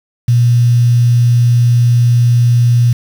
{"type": "tone with quantisation", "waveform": "sine", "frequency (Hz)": 120, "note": "B2", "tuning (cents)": -49, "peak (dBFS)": -6, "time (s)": [0.28, 2.93], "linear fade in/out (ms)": 5, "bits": 5, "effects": []}